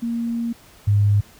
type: tone pair in turn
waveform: sine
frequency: 233.1 / 102.46 Hz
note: A#3 / G#2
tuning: 0 / -23 cents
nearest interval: octave + major second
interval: 1423 cents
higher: first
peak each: -21 / -13 dBFS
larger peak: second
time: 0.02-0.53 / 0.87-1.21 s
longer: first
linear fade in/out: 10 ms
effects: pink hiss -49 dBFS RMS until 1.39 s